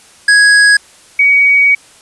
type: tone pair in turn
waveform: square / sine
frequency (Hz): 1661.2 / 2256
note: G#6 / C#7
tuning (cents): 0 / +30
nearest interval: perfect fourth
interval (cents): 530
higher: second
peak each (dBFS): -5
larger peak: neither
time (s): 0.28-0.77 / 1.19-1.75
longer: second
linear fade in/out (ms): 5
effects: white hiss -42 dBFS RMS until 2.01 s + resampled to 24000 Hz